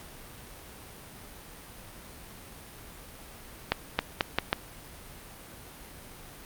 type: accelerating click train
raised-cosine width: 0.3 ms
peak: -7 dBFS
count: 5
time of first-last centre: 3.72-4.529 s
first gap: 270 ms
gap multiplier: 0.81
effects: pink hiss -47 dBFS RMS until 6.45 s + Opus 48 kbps